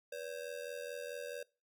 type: ring-modulated tone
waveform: square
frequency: 531 Hz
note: C5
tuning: 25 cents sharp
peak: -39 dBFS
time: 0.12-1.43 s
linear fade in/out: 5 ms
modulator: 42.3 Hz
effects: noise-tail reverb RT60 0.3 s tail -22 dB re dry